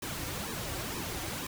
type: noise with flanger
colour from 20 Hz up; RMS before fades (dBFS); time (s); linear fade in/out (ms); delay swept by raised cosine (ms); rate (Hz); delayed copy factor
pink; -37; 0.02-1.47; 5; 1.4 to 4.8; 2.1; -0.8
effects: none